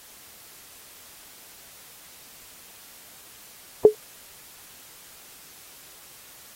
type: tone with exponential decay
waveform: sine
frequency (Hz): 426.2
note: G#4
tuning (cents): +45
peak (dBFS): -3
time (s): 3.85-3.95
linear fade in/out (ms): 1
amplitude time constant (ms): 20
effects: white hiss -48 dBFS RMS until 6.55 s + AAC 48 kbps

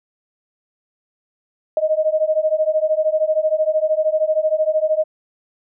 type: beating tone pair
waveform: sine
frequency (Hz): 617 / 630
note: D#5 / D#5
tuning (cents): -15 / +21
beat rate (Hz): 13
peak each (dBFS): -18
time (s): 1.77-5.04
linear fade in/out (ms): 2
effects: none

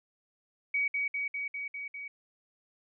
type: tone with echo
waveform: sine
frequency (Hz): 2262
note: C#7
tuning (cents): +34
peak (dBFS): -26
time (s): 0.74-0.88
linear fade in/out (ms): 5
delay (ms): 200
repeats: 6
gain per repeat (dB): -2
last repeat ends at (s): 2.08
effects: none

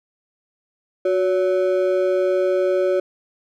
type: ring-modulated tone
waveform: triangle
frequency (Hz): 466.2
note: A#4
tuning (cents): 0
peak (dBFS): -11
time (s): 1.05-3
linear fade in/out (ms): 5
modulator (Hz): 98.8
effects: none

